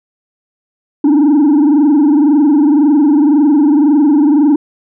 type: tone with frequency modulation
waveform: sine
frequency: 293.7 Hz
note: D4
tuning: in tune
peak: -3 dBFS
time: 1.04-4.56 s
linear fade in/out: 5 ms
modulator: 21.9 Hz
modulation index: 1
effects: tanh soft clip ceiling -5 dBFS